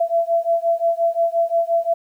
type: beating tone pair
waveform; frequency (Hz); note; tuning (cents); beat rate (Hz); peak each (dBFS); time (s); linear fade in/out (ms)
sine; 670 / 675.7; E5 / E5; +28 / +43; 5.7; -19; 0-1.94; 10
effects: 9-bit